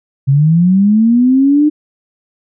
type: linear sweep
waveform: sine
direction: up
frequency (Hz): 132.2 to 305.1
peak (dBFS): -6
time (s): 0.27-1.7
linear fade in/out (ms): 20
effects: none